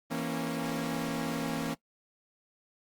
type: chord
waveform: sawtooth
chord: A# diminished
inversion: second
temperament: equal with one note detuned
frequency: 164.81 / 233.1 / 273.5 Hz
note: E3 / A#3 / C#4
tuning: 0 / 0 / -23 cents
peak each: -33 / -31 / -31 dBFS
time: 0.1-1.75 s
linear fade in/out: 20 ms
effects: noise-tail reverb RT60 0.1 s tail -20 dB re dry + Opus 24 kbps